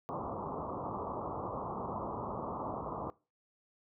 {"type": "low-pass noise", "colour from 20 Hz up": "white", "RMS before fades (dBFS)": -39, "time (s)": [0.09, 3.1], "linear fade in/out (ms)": 0, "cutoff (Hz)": 1200, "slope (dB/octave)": 96, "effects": ["noise-tail reverb RT60 0.3 s tail -21 dB re dry", "high-pass 60 Hz 12 dB/octave"]}